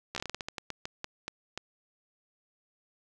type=slowing click train; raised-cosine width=0.2 ms; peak=-18 dBFS; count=16; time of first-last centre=0.15-1.576 s; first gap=13 ms; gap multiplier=1.25; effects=none